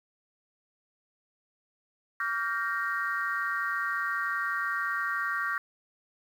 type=chord; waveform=sine; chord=G minor seventh; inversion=second; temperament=equal with one note detuned; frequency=1145.8 / 1396.9 / 1568 / 1864.7 Hz; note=D6 / F6 / G6 / Bb6; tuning=-43 / 0 / 0 / 0 cents; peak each=-33 dBFS; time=2.2-5.58 s; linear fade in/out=2 ms; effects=tanh soft clip ceiling -18 dBFS + 9-bit